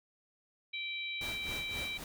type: harmonic tone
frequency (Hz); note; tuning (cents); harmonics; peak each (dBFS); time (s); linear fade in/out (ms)
780; G5; -9; 3 / 4 / 5; -38 / -48 / -41; 0.73-1.98; 10
type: noise with tremolo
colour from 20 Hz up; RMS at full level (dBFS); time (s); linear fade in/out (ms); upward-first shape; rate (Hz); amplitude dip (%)
pink; -42; 1.21-2.04; 2; sine; 3.8; 70
effects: none